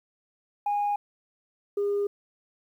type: tone pair in turn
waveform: sine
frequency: 821 / 405.8 Hz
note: G#5 / G#4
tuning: -20 / -40 cents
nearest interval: octave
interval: 1220 cents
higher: first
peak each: -22 dBFS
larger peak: neither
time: 0.66-0.96 / 1.77-2.07 s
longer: neither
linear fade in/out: 5 ms
effects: tanh soft clip ceiling -21 dBFS + 10-bit